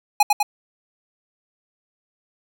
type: tone with echo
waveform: square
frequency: 830.6 Hz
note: G#5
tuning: in tune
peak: -11 dBFS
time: 0.2-0.23 s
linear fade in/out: 5 ms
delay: 100 ms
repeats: 2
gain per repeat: -3 dB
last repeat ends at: 0.43 s
effects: none